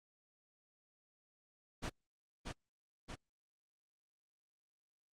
pink noise with echo, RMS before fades -39 dBFS, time 1.82-1.9 s, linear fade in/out 20 ms, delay 630 ms, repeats 2, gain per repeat -3 dB, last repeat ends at 3.16 s, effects low-pass 6000 Hz 12 dB/octave + Opus 24 kbps

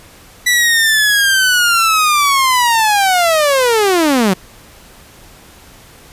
sawtooth linear sweep, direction down, 1975.5 to 176.8 Hz, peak -6 dBFS, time 0.46-4.34 s, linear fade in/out 10 ms, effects pink hiss -41 dBFS RMS until 6.12 s + resampled to 32000 Hz

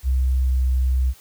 sine tone with pitch glide, 64.7 to 64.14 Hz, C2 to C2, -19 to -34 cents, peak -16 dBFS, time 0.03-1.14 s, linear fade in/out 50 ms, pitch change -15 cents, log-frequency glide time 0.23-0.71 s, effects white hiss -50 dBFS RMS until 1.2 s

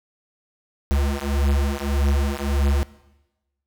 square beating tone pair, 69.3 / 71 Hz, C#2 / C#2, 0 / +42 cents, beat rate 1.7 Hz, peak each -23 dBFS, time 0.91-2.83 s, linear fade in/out 0 ms, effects noise-tail reverb RT60 1.0 s tail -18 dB re dry

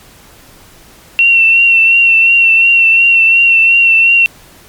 sine tone with vibrato, 2717 Hz, F7, 48 cents flat, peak -4 dBFS, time 1.19-4.26 s, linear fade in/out 0 ms, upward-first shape triangle, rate 2.8 Hz, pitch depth 35 cents each way, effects pink hiss -40 dBFS RMS until 4.68 s + MP3 96 kbps

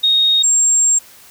sine tone pair in turn, 3729 / 7458 Hz, A#7 / A#8, 0 / 0 cents, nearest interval octave, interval 1200 cents, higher second, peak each -10 dBFS, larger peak neither, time 0.03-0.43 / 0.43-0.99 s, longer second, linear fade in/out 10 ms, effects white hiss -43 dBFS RMS until 1.3 s

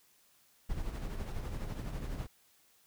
brown noise with tremolo, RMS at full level -36 dBFS, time 0.69-2.27 s, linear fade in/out 10 ms, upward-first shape sine, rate 12 Hz, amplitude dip 50%, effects white hiss -67 dBFS RMS until 2.86 s

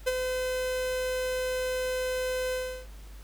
45% pulse tone with ADSR envelope, 510 Hz, C5, 44 cents flat, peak -22 dBFS, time 0.06-2.87 s, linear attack 17 ms, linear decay 32 ms, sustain -6 dB, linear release 340 ms, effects added 50 Hz sine -43 dBFS peak until 3.23 s + pink hiss -55 dBFS RMS until 3.23 s

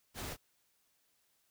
pink noise, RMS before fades -42 dBFS, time 0.14-0.37 s, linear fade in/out 50 ms, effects white hiss -75 dBFS RMS until 1.5 s

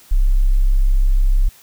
sine tone, 33.18 Hz, C1, 25 cents sharp, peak -10 dBFS, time 0.11-1.49 s, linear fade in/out 10 ms, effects white hiss -47 dBFS RMS until 1.62 s

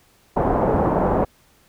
white low-pass noise, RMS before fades -19 dBFS, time 0.36-1.25 s, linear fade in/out 10 ms, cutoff 870 Hz, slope 24 dB/octave, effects pink hiss -57 dBFS RMS until 1.68 s

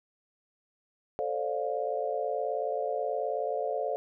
sine chord, D minor seventh, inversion second, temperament just, 440.5 / 528.6 / 587.3 / 704.8 Hz, A4 / C5 / D5 / F5, +2 / +18 / 0 / +16 cents, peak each -34 dBFS, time 1.19-3.96 s, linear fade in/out 0 ms, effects none

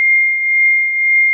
sine tone with tremolo, 2118 Hz, C7, 21 cents sharp, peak -7 dBFS, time 0-1.33 s, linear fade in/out 0 ms, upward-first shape triangle, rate 1.9 Hz, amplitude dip 60%, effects none

